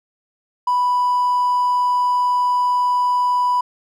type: tone with hard clipping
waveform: triangle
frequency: 987.8 Hz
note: B5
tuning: in tune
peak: -15 dBFS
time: 0.67-3.61 s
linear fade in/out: 5 ms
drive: 4 dB
effects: none